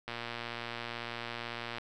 click train, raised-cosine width 0.3 ms, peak -22 dBFS, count 202, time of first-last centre 0.08-1.783 s, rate 118 Hz, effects none

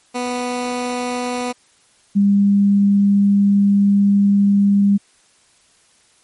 15% pulse / sine tone pair in turn, 246.9 / 200.6 Hz, B3 / G3, 0 / +40 cents, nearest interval major third, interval 360 cents, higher first, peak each -14 / -10 dBFS, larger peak second, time 0.14-1.53 / 2.15-4.98 s, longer second, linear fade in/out 20 ms, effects white hiss -55 dBFS RMS until 6.23 s + MP3 48 kbps

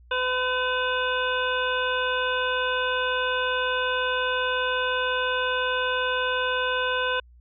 harmonic tone with a mistuned harmonic, 506 Hz, B4, 42 cents sharp, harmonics 1 / 2 / 3 / 5 / 6 / 7, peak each -28 / -29 / -27 / -34 / -33 / -34 dBFS, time 0.11-7.2 s, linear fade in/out 5 ms, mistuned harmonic 6, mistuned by -82 cents, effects added 60 Hz sine -49 dBFS peak until 7.4 s

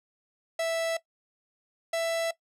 45% pulse tone pair in turn, 659 / 662.8 Hz, E5 / E5, -1 / +9 cents, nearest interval unison, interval 10 cents, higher second, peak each -26 dBFS, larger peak neither, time 0.59-0.97 / 1.93-2.31 s, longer neither, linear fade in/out 5 ms, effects noise-tail reverb RT60 0.1 s tail -18 dB re dry + low-pass 11000 Hz 12 dB/octave

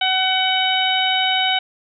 harmonic tone, 752 Hz, F#5, 28 cents sharp, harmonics 1 / 2 / 3 / 4 / 5, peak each -21 / -25 / -24 / -20 / -23 dBFS, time 0.01-1.59 s, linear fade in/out 5 ms, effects none

